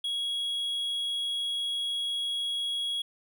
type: tone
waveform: triangle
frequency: 3322 Hz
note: G#7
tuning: in tune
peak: -27 dBFS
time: 0.04-3.02 s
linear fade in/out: 5 ms
effects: none